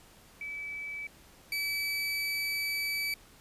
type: tone pair in turn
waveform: sine / 30% pulse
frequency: 2300 / 2300 Hz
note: D7 / D7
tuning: -37 / -37 cents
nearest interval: unison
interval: 0 cents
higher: neither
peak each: -36 / -28 dBFS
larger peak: second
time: 0.41-1.07 / 1.52-3.14 s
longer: second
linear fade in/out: 2 ms
effects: pink hiss -57 dBFS RMS until 3.4 s + resampled to 32000 Hz